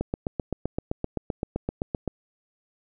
click train, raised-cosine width 2 ms, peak -13 dBFS, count 17, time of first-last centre 0.01-2.077 s, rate 7.74 Hz, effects none

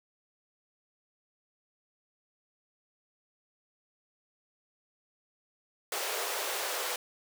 pink high-pass noise, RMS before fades -34 dBFS, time 5.92-6.96 s, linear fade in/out 2 ms, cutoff 400 Hz, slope 48 dB/octave, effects none

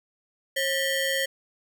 25% pulse ring-modulated tone, 1244.5 Hz, D#6, in tune, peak -17 dBFS, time 0.56-1.26 s, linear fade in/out 10 ms, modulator 704 Hz, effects none

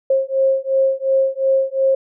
sine beating tone pair, 534 / 536.8 Hz, C5 / C5, +35 / +44 cents, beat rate 2.8 Hz, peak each -17 dBFS, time 0.1-1.95 s, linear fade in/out 5 ms, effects none

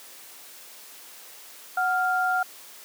sine tone pair together, 739.3 / 1396.9 Hz, F#5 / F6, -2 / 0 cents, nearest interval major seventh, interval 1102 cents, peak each -24 / -24 dBFS, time 1.77-2.43 s, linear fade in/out 5 ms, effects white hiss -46 dBFS RMS until 2.84 s + high-pass 300 Hz 12 dB/octave

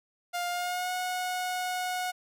sawtooth tone with pitch glide, 704 to 730.1 Hz, F5 to F#5, +14 to -23 cents, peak -26 dBFS, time 0.33-2.12 s, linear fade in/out 20 ms, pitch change +63 cents, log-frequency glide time 0.49-0.92 s, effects none

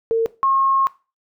sine tone pair in turn, 454.2 / 1080.3 Hz, A#4 / C#6, -45 / -45 cents, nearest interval octave + minor third, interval 1500 cents, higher second, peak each -14 dBFS, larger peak neither, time 0.11-0.26 / 0.43-0.87 s, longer second, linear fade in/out 0 ms, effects noise-tail reverb RT60 0.3 s tail -18 dB re dry

